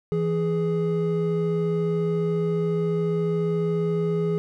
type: tone pair together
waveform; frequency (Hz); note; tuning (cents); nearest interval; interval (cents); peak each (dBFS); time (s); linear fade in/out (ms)
triangle; 165.8 / 416.9; E3 / G#4; +10 / +7; octave + major third; 1597; -22; 0.12-4.38; 0
effects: none